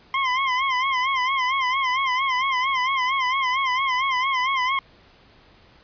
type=tone with vibrato; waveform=25% pulse; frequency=1046.5 Hz; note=C6; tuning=in tune; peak=-16 dBFS; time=0.14-4.79 s; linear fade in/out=2 ms; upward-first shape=sine; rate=4.4 Hz; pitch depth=89 cents each way; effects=pink hiss -53 dBFS RMS until 5.83 s + resampled to 11025 Hz